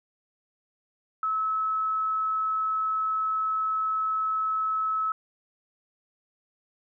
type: tone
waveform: sine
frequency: 1296 Hz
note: E6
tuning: 30 cents flat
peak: -24 dBFS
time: 1.23-5.12 s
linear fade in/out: 2 ms
effects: none